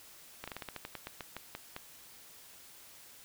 slowing click train, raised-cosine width 0.3 ms, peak -24 dBFS, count 14, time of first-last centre 0.44-1.764 s, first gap 36 ms, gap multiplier 1.16, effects white hiss -55 dBFS RMS until 3.24 s

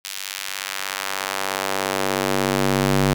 square tone with high-pass filter sweep, 48.39 Hz, G1, 22 cents flat, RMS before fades -23 dBFS, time 0.04-3.14 s, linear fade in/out 10 ms, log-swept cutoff 3400 to 130 Hz, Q 0.76, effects none

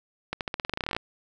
accelerating click train, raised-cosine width 0.3 ms, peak -13 dBFS, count 17, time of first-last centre 0.33-0.965 s, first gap 78 ms, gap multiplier 0.9, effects none

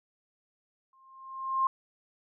sine tone with exponential growth, 1061 Hz, C6, 24 cents sharp, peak -21 dBFS, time 0.93-1.67 s, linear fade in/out 2 ms, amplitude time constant 160 ms, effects none

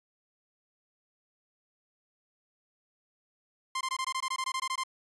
sawtooth tone bursts, 1048 Hz, C6, 2 cents sharp, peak -26 dBFS, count 14, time 3.75-4.836 s, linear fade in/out 5 ms, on 59 ms, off 20 ms, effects resampled to 24000 Hz

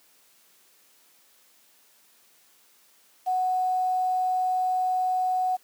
sine tone with quantisation, 740 Hz, F#5, in tune, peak -22 dBFS, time 3.26-5.57 s, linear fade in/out 20 ms, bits 8, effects white hiss -60 dBFS RMS until 5.63 s + high-pass 200 Hz 12 dB/octave

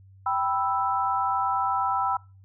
sine chord, E minor, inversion first, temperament equal, 784 / 987.8 / 1318.5 Hz, G5 / B5 / E6, 0 / 0 / 0 cents, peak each -27 dBFS, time 0.26-2.17 s, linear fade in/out 5 ms, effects noise-tail reverb RT60 0.3 s tail -22 dB re dry + added 96 Hz sine -49 dBFS peak until 2.44 s

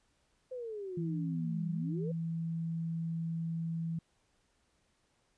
sine exponential two-way sweep, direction down then up, 521 to 187.7 to 521 Hz, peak -38 dBFS, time 0.51-2.12 s, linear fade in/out 10 ms, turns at 1.72 s
sine tone, 164.81 Hz, E3, in tune, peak -33 dBFS, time 0.97-3.99 s, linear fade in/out 5 ms
effects pink hiss -74 dBFS RMS until 5.37 s + resampled to 22050 Hz

